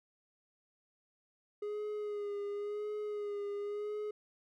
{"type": "tone with vibrato", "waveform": "triangle", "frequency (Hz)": 413.9, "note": "G#4", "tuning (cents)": -6, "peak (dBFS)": -34, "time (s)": [1.62, 4.11], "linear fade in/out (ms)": 5, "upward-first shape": "sine", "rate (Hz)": 0.94, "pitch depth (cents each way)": 32, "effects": []}